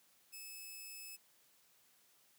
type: tone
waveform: 5% pulse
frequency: 2598 Hz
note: E7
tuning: 26 cents flat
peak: -39 dBFS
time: 0.32-1.17 s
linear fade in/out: 20 ms
effects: white hiss -70 dBFS RMS until 2.38 s + high-pass 100 Hz 12 dB/octave